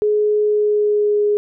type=tone with pitch glide; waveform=sine; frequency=421 to 415.2 Hz; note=G#4 to G#4; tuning=+24 to 0 cents; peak=-13 dBFS; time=0.02-1.37 s; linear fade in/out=0 ms; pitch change=-24 cents; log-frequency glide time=0.42-1.24 s; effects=none